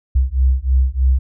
sine beating tone pair, 63.5 / 66.7 Hz, B1 / C2, +49 / +34 cents, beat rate 3.2 Hz, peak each -15 dBFS, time 0.15-1.19 s, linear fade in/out 10 ms, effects none

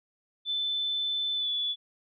sine tone with pitch glide, 3520 to 3440 Hz, A7 to A7, 0 to -40 cents, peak -27 dBFS, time 0.45-1.76 s, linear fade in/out 50 ms, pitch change -40 cents, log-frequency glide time 1.35-1.5 s, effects none

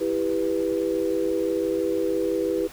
sine chord, E minor, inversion none, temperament just, 329.6 / 395.6 / 494.4 Hz, E4 / G4 / B4, 0 / +16 / +2 cents, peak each -26 dBFS, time 0-2.68 s, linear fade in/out 20 ms, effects pink hiss -44 dBFS RMS until 2.72 s

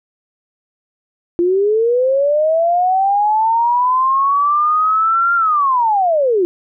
sine linear two-way sweep, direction up then down, 340 to 1396.9 to 340 Hz, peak -11 dBFS, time 1.39-6.45 s, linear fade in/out 0 ms, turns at 5.35 s, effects none

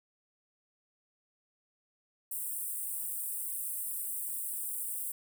pink high-pass noise, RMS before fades -37 dBFS, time 2.31-5.12 s, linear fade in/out 5 ms, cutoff 8200 Hz, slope 96 dB/octave, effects none

